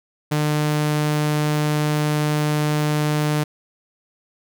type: tone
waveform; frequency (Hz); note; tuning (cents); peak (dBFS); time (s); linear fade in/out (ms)
sawtooth; 150.4; D3; +42; -14; 0.31-3.44; 10
effects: none